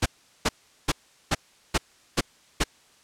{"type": "noise bursts", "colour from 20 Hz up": "pink", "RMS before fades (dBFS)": -21, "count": 7, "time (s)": [0.02, 2.64], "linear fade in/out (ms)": 10, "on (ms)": 40, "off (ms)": 390, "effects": ["white hiss -58 dBFS RMS until 3.03 s", "low-pass 8000 Hz 12 dB/octave"]}